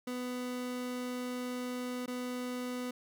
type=tone with dropouts; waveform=30% pulse; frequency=248.9 Hz; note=B3; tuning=14 cents sharp; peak=-33 dBFS; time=0.07-2.91 s; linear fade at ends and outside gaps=5 ms; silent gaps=2.061-2.078 s; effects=none